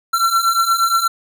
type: beating tone pair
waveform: square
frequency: 1350 / 1358.5 Hz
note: E6 / F6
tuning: +41 / -48 cents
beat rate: 8.5 Hz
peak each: -19 / -16 dBFS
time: 0.13-1.08 s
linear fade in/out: 10 ms
effects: none